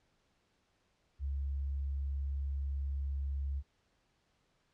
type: tone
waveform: sine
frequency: 69.2 Hz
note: C#2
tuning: 2 cents flat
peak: -33 dBFS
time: 1.19-3.63 s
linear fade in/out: 50 ms
effects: pink hiss -75 dBFS RMS until 4.73 s + low-pass 6000 Hz 12 dB/octave